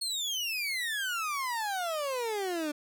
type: exponential sweep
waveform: 30% pulse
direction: down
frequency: 4371 to 290 Hz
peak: -28 dBFS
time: 0.01-2.72 s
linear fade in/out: 10 ms
effects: none